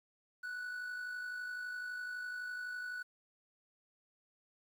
triangle tone with amplitude modulation, 1480 Hz, F#6, in tune, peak -36 dBFS, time 0.43-3.03 s, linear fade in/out 10 ms, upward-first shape sine, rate 51.9 Hz, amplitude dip 40%, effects 11-bit

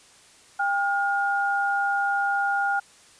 sine tone pair together, 799.4 / 1423 Hz, G5 / F6, +34 / +32 cents, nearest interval minor seventh, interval 998 cents, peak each -24 dBFS, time 0.59-2.8 s, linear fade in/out 10 ms, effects white hiss -53 dBFS RMS until 3.19 s + resampled to 22050 Hz

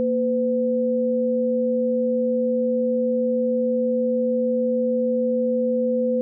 sine tone pair together, 233.1 / 506.6 Hz, A#3 / B4, 0 / +44 cents, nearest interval octave + minor second, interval 1344 cents, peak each -23 / -20 dBFS, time 0-6.21 s, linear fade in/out 0 ms, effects none

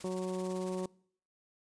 white noise with tremolo, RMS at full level -48 dBFS, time 0-0.86 s, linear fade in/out 5 ms, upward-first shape sine, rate 18 Hz, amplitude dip 65%
harmonic tone, 185 Hz, F#3, in tune, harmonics 1 / 2 / 3 / 4 / 5 / 6, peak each -37 / -36 / -41 / -51 / -49 / -51 dBFS, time 0.04-0.86 s, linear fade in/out 2 ms
effects noise-tail reverb RT60 0.6 s tail -24 dB re dry + resampled to 22050 Hz

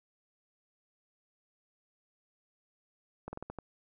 clicks, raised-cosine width 1 ms, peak -26 dBFS, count 6, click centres 3.28 / 3.33 / 3.374 / 3.426 / 3.5 / 3.587 s, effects none

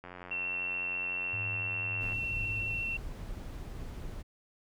click train, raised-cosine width 0.5 ms, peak -30 dBFS, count 189, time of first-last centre 0.04-2.131 s, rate 89.9 Hz
sine tone with vibrato, 2710 Hz, E7, 47 cents sharp, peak -32 dBFS, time 0.31-2.97 s, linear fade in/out 5 ms, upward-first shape sine, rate 14 Hz, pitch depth 10 cents each way
sine tone with tremolo, 105.4 Hz, G#2, 26 cents sharp, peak -38 dBFS, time 1.33-2.81 s, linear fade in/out 5 ms, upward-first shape sine, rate 1.8 Hz, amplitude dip 35%
brown noise, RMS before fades -41 dBFS, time 2-4.23 s, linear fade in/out 20 ms
effects none

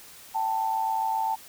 sine tone pair together, 776.6 / 884 Hz, G5 / A5, -16 / +8 cents, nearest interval major second, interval 224 cents, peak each -30 / -25 dBFS, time 0.34-1.36 s, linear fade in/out 20 ms, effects white hiss -48 dBFS RMS until 1.48 s

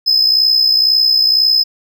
triangle tone with amplitude modulation, 5100 Hz, D#8, 42 cents sharp, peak -5 dBFS, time 0.06-1.64 s, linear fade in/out 20 ms, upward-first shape sine, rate 62 Hz, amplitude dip 60%, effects none

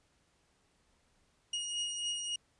sawtooth beating tone pair, 2876 / 2879.6 Hz, F#7 / F#7, -50 / -48 cents, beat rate 3.6 Hz, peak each -32 / -39 dBFS, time 1.53-2.36 s, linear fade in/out 5 ms, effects pink hiss -72 dBFS RMS until 2.59 s + resampled to 22050 Hz

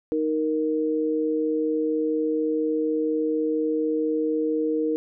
sine tone pair together, 311.1 / 466.9 Hz, D#4 / A#4, 0 / +3 cents, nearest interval perfect fifth, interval 703 cents, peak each -24 dBFS, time 0.12-4.96 s, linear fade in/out 0 ms, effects none

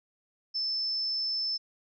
sine tone, 5274 Hz, E8, in tune, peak -28 dBFS, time 0.54-1.58 s, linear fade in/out 20 ms, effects none

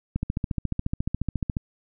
click train, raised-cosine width 5 ms, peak -13 dBFS, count 21, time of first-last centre 0.16-1.568 s, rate 14.2 Hz, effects none

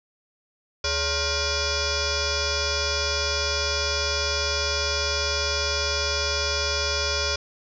sine tone with frequency modulation, 2400 Hz, D7, 37 cents sharp, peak -22 dBFS, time 0.84-7.36 s, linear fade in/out 5 ms, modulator 495 Hz, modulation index 6.7, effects none

